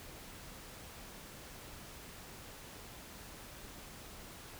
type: silence
effects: pink hiss -51 dBFS RMS until 4.59 s